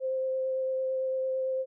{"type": "tone with vibrato", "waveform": "sine", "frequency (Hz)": 523.3, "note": "C5", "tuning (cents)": 0, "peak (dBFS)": -27, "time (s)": [0, 1.66], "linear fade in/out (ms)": 50, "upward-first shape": "sine", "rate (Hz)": 8.9, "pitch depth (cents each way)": 9, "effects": []}